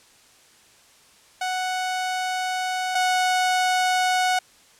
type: tone pair in turn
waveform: sawtooth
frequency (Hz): 740 / 736.9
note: F#5 / F#5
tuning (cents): 0 / -7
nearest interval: unison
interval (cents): 7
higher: first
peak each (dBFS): -20 / -15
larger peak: second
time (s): 1.41-2.95 / 2.95-4.39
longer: first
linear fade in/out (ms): 5
effects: white hiss -54 dBFS RMS until 4.79 s + low-pass 9000 Hz 12 dB/octave